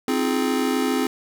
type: chord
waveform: square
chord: F minor seventh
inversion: second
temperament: just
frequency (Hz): 261.9 / 314.3 / 349.2 / 419.1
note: C4 / Eb4 / F4 / Ab4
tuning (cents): +2 / +18 / 0 / +16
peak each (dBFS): -23 / -29 / -29 / -27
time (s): 0.08-1.07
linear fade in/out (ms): 2
effects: none